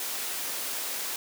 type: high-pass noise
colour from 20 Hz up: white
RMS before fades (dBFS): -33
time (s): 0-1.16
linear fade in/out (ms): 2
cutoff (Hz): 280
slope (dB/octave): 12
effects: none